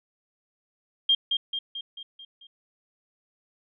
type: tone with echo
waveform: sine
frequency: 3207 Hz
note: G7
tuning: 39 cents sharp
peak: -17 dBFS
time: 1.09-1.15 s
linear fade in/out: 5 ms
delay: 220 ms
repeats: 6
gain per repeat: -5 dB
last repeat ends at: 2.47 s
effects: none